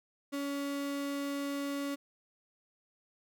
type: tone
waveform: 35% pulse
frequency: 281.7 Hz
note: C#4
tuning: 28 cents sharp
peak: -32 dBFS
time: 0.32-1.96 s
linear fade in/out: 20 ms
effects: none